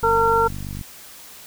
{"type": "click train", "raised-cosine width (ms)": 5, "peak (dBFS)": -20, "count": 39, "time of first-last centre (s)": [0.03, 0.812], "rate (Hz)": 48.6}
{"type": "harmonic tone", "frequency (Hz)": 456.5, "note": "A#4", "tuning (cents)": -36, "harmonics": [1, 2, 3], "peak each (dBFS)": [-19, -19, -19], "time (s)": [0.03, 0.48], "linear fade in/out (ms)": 10}
{"effects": ["white hiss -42 dBFS RMS until 1.46 s"]}